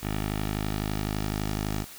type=tone with low-pass filter sweep; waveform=10% pulse; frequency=51.91 Hz; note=G#1; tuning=in tune; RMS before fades=-30 dBFS; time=0.01-1.86 s; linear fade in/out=50 ms; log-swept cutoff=3000 to 7700 Hz; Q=1.3; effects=white hiss -45 dBFS RMS until 1.98 s